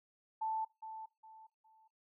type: tone with echo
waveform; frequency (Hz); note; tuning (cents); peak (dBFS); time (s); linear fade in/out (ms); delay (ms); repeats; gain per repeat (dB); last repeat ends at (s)
sine; 881; A5; +2; -34; 0.41-0.65; 10; 410; 3; -10; 1.88
effects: noise-tail reverb RT60 0.2 s tail -18 dB re dry